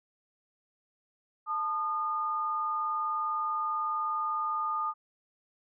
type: tone pair together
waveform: sine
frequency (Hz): 881 / 1220.8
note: A5 / D#6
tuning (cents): +2 / -33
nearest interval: tritone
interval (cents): 565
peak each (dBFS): -36 / -29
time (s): 1.46-4.94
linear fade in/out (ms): 50
effects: none